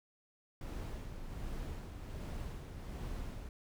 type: noise with tremolo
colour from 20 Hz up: brown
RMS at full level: -41 dBFS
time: 0.61-3.49 s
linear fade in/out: 2 ms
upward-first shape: sine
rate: 1.3 Hz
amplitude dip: 45%
effects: none